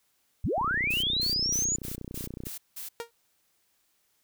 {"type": "linear sweep", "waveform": "sine", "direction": "up", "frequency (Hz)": [41.84, 7040], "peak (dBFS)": -25, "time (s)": [0.44, 1.76], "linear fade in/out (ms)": 0}
{"type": "click train", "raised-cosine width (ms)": 3, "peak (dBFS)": -25, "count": 59, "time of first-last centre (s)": [0.58, 2.469], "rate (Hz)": 30.7}
{"type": "noise bursts", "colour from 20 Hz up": "blue", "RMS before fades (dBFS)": -39, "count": 7, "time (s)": [0.9, 2.89], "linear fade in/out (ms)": 10, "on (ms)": 130, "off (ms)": 180}
{"type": "tone with exponential decay", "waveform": "sawtooth", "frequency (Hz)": 466.2, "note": "A#4", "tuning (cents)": 0, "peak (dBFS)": -26, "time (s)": [3, 3.11], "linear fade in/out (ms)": 0, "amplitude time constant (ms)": 23}
{"effects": ["white hiss -71 dBFS RMS until 4.23 s"]}